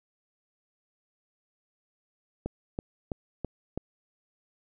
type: click train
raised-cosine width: 2 ms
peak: -18 dBFS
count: 5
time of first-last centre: 2.46-3.776 s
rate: 3.04 Hz
effects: none